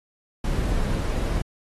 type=noise; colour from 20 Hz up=brown; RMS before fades=-24 dBFS; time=0.44-1.42 s; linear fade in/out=5 ms; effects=AAC 32 kbps